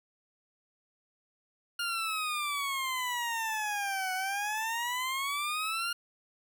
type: exponential two-way sweep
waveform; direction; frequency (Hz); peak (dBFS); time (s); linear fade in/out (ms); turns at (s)
20% pulse; down then up; 1417 to 740 to 1417; -26; 1.79-5.93; 5; 4.13
effects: none